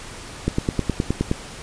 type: click train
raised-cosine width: 3 ms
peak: -6 dBFS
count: 9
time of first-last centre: 0.48-1.314 s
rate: 9.59 Hz
effects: pink hiss -37 dBFS RMS until 1.62 s + resampled to 22050 Hz